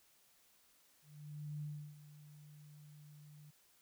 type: tone with ADSR envelope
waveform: sine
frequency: 148.9 Hz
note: D3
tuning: 24 cents sharp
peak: -40 dBFS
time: 1.02-3.51 s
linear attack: 600 ms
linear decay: 330 ms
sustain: -15 dB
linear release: 11 ms
effects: white hiss -70 dBFS RMS until 3.81 s